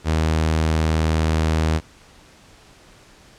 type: tone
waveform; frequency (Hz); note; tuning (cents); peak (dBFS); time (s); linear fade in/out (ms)
sawtooth; 79.3; D#2; +33; -13; 0.04-1.81; 50
effects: pink hiss -49 dBFS RMS until 3.38 s + low-pass 8000 Hz 12 dB/octave